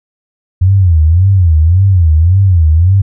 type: tone with vibrato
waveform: sine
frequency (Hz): 87.31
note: F2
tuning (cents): 0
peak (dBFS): -4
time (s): 0.61-3.02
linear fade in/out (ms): 10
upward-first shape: sine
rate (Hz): 1.8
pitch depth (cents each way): 210
effects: none